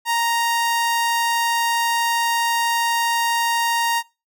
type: tone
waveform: sawtooth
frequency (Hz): 932.3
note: A#5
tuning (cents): 0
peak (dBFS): -14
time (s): 0.05-4.03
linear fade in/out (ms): 50
effects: noise-tail reverb RT60 0.3 s tail -25 dB re dry